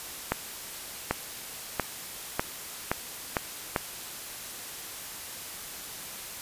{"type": "accelerating click train", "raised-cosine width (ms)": 0.5, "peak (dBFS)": -9, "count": 7, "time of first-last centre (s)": [0.32, 3.762], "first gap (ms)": 790, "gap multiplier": 0.87, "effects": ["white hiss -40 dBFS RMS until 6.41 s", "resampled to 32000 Hz"]}